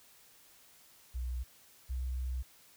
sine tone pair in turn, 61.8 / 63.46 Hz, B1 / B1, +2 / +48 cents, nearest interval unison, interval 46 cents, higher second, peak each -33 / -32 dBFS, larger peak second, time 1.14-1.44 / 1.89-2.43 s, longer second, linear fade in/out 20 ms, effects tanh soft clip ceiling -29 dBFS + white hiss -61 dBFS RMS until 2.76 s

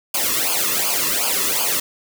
white noise with flanger, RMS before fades -20 dBFS, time 0.14-1.8 s, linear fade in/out 5 ms, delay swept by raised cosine 0.52 to 1.34 ms, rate 2.7 Hz, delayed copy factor -0.9, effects none

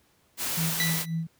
white noise, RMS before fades -30 dBFS, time 0.37-1.06 s, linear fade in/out 50 ms
sine tone with tremolo, 163.8 Hz, E3, 11 cents flat, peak -25 dBFS, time 0.57-1.27 s, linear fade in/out 5 ms, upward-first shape sine, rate 3.8 Hz, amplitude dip 80%
25% pulse tone with exponential decay, 1975.5 Hz, B6, in tune, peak -19 dBFS, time 0.8-1.23 s, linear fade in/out 0 ms, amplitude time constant 92 ms
effects pink hiss -65 dBFS RMS until 1.39 s + high-pass 60 Hz 12 dB/octave

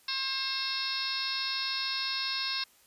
harmonic tone with a mistuned harmonic, 533 Hz, C5, 32 cents sharp, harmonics 2 / 3 / 4 / 5 / 6 / 7 / 8 / 9 / 10, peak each -41 / -41 / -43 / -39 / -47 / -36 / -36 / -40 / -37 dBFS, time 0.08-2.64 s, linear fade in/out 5 ms, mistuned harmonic 6, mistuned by +53 cents, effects white hiss -62 dBFS RMS until 2.86 s + resampled to 32000 Hz

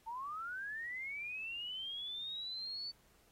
sine linear sweep, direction up, 880 to 4531 Hz, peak -40 dBFS, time 0.06-2.92 s, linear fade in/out 20 ms, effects pink hiss -69 dBFS RMS until 3.31 s + AAC 48 kbps

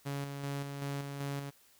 sawtooth tone with tremolo, 140.6 Hz, C#3, 25 cents sharp, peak -31 dBFS, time 0.05-1.51 s, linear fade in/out 20 ms, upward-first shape square, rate 2.6 Hz, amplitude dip 40%, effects white hiss -64 dBFS RMS until 1.79 s

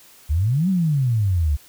sine exponential two-way sweep, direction up then down, 69 to 196 to 69 Hz, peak -16 dBFS, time 0.29-1.57 s, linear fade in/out 20 ms, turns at 0.69 s, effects white hiss -49 dBFS RMS until 1.68 s

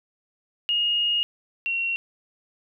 sine tone pair in turn, 2860 / 2737 Hz, F7 / F7, +41 / -36 cents, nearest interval minor second, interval 77 cents, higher first, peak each -20 / -23 dBFS, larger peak first, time 0.69-1.23 / 1.66-1.96 s, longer first, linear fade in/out 0 ms, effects none

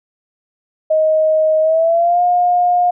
sine tone with pitch glide, 627 to 712 Hz, D#5 to F5, +13 to +33 cents, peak -10 dBFS, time 0.9-2.91 s, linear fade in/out 10 ms, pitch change +220 cents, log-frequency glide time 1.61-2.22 s, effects none

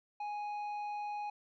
sine tone with tanh clipping, 830.6 Hz, G#5, in tune, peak -38 dBFS, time 0.2-1.3 s, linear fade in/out 5 ms, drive 7 dB, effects none

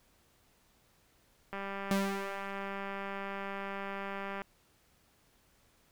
click train, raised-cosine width 0.5 ms, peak -25 dBFS, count 570, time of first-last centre 1.53-4.418 s, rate 197 Hz
sawtooth tone with exponential decay, 196 Hz, G3, in tune, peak -23 dBFS, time 1.91-2.88 s, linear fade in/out 0 ms, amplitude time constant 210 ms
effects pink hiss -68 dBFS RMS until 5.91 s

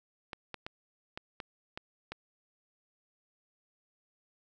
clicks, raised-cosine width 0.3 ms, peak -23 dBFS, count 7, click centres 0.332 / 0.543 / 0.665 / 1.175 / 1.402 / 1.775 / 2.12 s, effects none

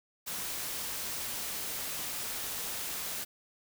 white noise, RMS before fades -37 dBFS, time 0.26-3.25 s, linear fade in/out 20 ms, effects none

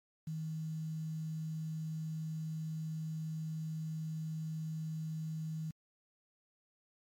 sine tone with quantisation, 158.2 Hz, D#3, 29 cents sharp, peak -37 dBFS, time 0.27-5.71 s, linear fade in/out 5 ms, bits 10, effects AAC 64 kbps

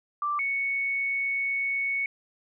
sine tone pair in turn, 1174.7 / 2218 Hz, D6 / C#7, 0 / 0 cents, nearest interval major seventh, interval 1100 cents, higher second, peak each -25 dBFS, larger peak neither, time 0.22-0.39 / 0.39-2.06 s, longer second, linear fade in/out 2 ms, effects none

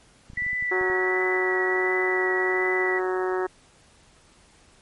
clicks, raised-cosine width 5 ms, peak -31 dBFS, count 9, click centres 0.301 / 0.334 / 0.376 / 0.422 / 0.465 / 0.531 / 0.625 / 0.812 / 0.9 s
sine tone with vibrato, 1964 Hz, B6, 10 cents flat, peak -24 dBFS, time 0.37-2.99 s, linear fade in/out 5 ms, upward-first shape triangle, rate 1.4 Hz, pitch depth 26 cents each way
harmonic tone, 185 Hz, F#3, in tune, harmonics 2 / 3 / 4 / 5 / 6 / 7 / 8 / 9 / 10, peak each -24 / -38 / -33 / -35 / -37 / -36 / -41 / -37 / -40 dBFS, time 0.71-3.47 s, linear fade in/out 10 ms
effects pink hiss -56 dBFS RMS until 4.81 s + MP3 48 kbps

